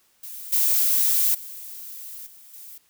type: noise with level steps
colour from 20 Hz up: violet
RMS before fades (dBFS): -37 / -20 / -38 / -48 / -42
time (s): 0.23-2.78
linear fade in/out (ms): 5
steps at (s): 0.52 / 1.34 / 2.26 / 2.53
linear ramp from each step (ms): 10
effects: white hiss -63 dBFS RMS until 2.89 s